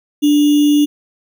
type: tone with sample-and-hold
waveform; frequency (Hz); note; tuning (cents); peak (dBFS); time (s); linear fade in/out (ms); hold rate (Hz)
sine; 293.7; D4; 0; -8; 0.22-0.86; 20; 3150
effects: none